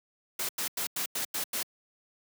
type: noise bursts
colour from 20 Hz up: white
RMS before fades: -32 dBFS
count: 7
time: 0.39-1.63 s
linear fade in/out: 5 ms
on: 100 ms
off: 90 ms
effects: high-pass 150 Hz 12 dB/octave